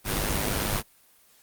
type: noise with amplitude modulation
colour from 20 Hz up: pink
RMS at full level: -24 dBFS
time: 0.04-0.83 s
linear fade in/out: 50 ms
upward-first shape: sine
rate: 102 Hz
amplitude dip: 60%
effects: white hiss -59 dBFS RMS until 1.42 s + Opus 32 kbps